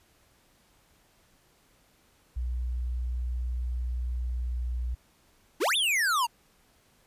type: tone with pitch glide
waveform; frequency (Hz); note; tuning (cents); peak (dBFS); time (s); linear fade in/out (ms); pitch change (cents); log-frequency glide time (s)
sine; 61.2 to 60.78; B1 to B1; -15 to -27; -28; 2.36-4.95; 10; -12; 4.12-4.78
type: exponential two-way sweep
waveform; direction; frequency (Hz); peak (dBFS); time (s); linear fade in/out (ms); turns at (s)
square; up then down; 267.1 to 3700 to 893; -24; 5.6-6.27; 20; 5.76
effects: pink hiss -64 dBFS RMS until 7.06 s + resampled to 32000 Hz